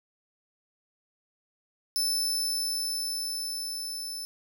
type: tone with level ramp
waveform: sawtooth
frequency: 5274 Hz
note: E8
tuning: in tune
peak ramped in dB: -22 to -32 dBFS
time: 1.96-4.25 s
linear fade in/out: 0 ms
effects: none